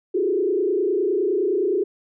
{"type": "tone with frequency modulation", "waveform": "sine", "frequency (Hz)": 384.9, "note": "G4", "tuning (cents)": -32, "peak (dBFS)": -18, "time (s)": [0.14, 1.84], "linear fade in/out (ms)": 10, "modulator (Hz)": 29.7, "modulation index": 1.5, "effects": []}